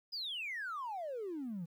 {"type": "exponential sweep", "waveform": "triangle", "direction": "down", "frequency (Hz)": [5080, 160], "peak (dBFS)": -35, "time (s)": [0.12, 1.66], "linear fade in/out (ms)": 20, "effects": ["tanh soft clip ceiling -35 dBFS", "12-bit"]}